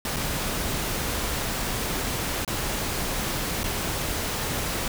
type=noise with dropouts; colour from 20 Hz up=pink; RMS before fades=-28 dBFS; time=0.05-4.88 s; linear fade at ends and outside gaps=2 ms; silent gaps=0.162-0.166 / 2.449-2.477 / 3.634-3.64 s; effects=none